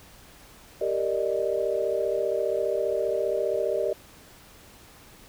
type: chord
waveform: sine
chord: Eb major seventh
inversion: first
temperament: equal with one note detuned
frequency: 392 / 462.9 / 587.3 / 622.3 Hz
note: G4 / Bb4 / D5 / Eb5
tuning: 0 / -12 / 0 / 0 cents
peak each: -29 dBFS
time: 0.81-3.93 s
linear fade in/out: 5 ms
effects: pink hiss -51 dBFS RMS until 5.28 s